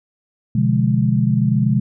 sine chord, B diminished seventh, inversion none, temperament equal with one note detuned, 126.36 / 146.83 / 174.61 / 207.7 Hz, B2 / D3 / F3 / Ab3, +40 / 0 / 0 / 0 cents, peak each -17 / -20 / -22 / -18 dBFS, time 0.55-1.8 s, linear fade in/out 5 ms, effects none

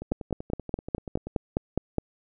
two click trains, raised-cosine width 2 ms, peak -22 / -11 dBFS, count 14 / 10, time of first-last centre 0.02-1.27 / 0.12-1.983 s, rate 10.4 / 4.83 Hz, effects none

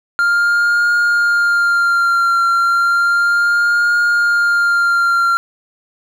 triangle tone with vibrato, 1396.9 Hz, F6, in tune, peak -9 dBFS, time 0.19-5.37 s, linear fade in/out 0 ms, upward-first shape triangle, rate 0.33 Hz, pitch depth 29 cents each way, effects none

